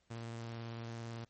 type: tone with vibrato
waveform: sawtooth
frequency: 115.6 Hz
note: A#2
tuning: 14 cents flat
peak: -38 dBFS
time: 0.1-1.25 s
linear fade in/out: 10 ms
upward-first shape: triangle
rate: 18 Hz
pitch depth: 23 cents each way
effects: pink hiss -75 dBFS RMS until 1.29 s + MP3 32 kbps